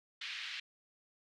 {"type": "band-pass noise", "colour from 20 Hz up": "pink", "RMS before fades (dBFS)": -43, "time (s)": [0.21, 0.6], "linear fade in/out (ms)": 5, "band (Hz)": [1900, 4100], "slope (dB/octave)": 24, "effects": []}